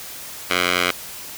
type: tone with band-pass filter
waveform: 10% pulse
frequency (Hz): 89.4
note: F2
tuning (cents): +41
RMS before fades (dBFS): -20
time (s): 0.5-0.91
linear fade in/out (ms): 5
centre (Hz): 2500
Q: 1.1
effects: white hiss -35 dBFS RMS until 1.37 s